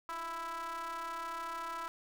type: ring-modulated tone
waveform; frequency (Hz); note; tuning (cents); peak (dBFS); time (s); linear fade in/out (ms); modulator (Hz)
square; 163.3; E3; -16; -36; 0.09-1.88; 0; 1160
effects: none